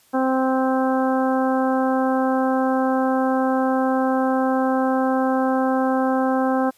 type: harmonic tone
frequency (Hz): 261.6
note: C4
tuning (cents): 0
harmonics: 1 / 2 / 3 / 4 / 5 / 6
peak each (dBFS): -20 / -23 / -24 / -29 / -31 / -33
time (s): 0.13-6.71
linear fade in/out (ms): 20
effects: white hiss -57 dBFS RMS until 6.77 s + resampled to 32000 Hz